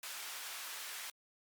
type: high-pass noise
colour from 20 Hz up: pink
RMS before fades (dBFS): -45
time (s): 0.03-1.1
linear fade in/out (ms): 2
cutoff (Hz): 1300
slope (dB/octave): 12
effects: Opus 48 kbps